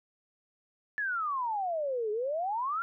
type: exponential two-way sweep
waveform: sine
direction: down then up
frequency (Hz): 1748 to 412.2 to 1408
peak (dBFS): -29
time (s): 0.98-2.82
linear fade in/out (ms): 0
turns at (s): 2.11
effects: none